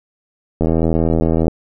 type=click train; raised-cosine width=2 ms; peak=-3 dBFS; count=72; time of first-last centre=0.61-1.481 s; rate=81.5 Hz; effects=none